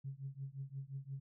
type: tone with tremolo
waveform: sine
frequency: 136.4 Hz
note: C#3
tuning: 28 cents flat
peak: -38 dBFS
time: 0.04-1.2 s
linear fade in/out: 10 ms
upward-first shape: triangle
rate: 5.7 Hz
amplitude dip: 100%
effects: tanh soft clip ceiling -34 dBFS